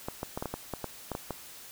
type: clicks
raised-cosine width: 1 ms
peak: -19 dBFS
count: 11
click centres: 0.085 / 0.231 / 0.375 / 0.425 / 0.457 / 0.54 / 0.737 / 0.843 / 1.117 / 1.151 / 1.307 s
effects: white hiss -48 dBFS RMS until 1.71 s